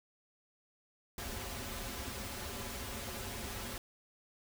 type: noise with comb filter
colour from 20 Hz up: pink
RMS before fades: -42 dBFS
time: 1.18-3.78 s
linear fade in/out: 2 ms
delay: 6.4 ms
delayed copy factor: -0.95
effects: none